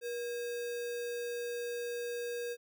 sine tone with sample-and-hold, 478.2 Hz, A#4, 44 cents sharp, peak -35 dBFS, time 0.01-2.57 s, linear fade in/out 50 ms, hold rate 2100 Hz, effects none

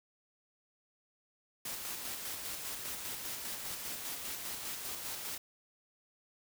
white noise with tremolo, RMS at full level -40 dBFS, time 1.65-5.38 s, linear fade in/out 5 ms, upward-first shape square, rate 5 Hz, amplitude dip 30%, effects none

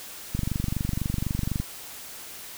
click train, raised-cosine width 5 ms, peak -14 dBFS, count 31, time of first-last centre 0.35-1.6 s, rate 24 Hz, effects white hiss -41 dBFS RMS until 2.57 s

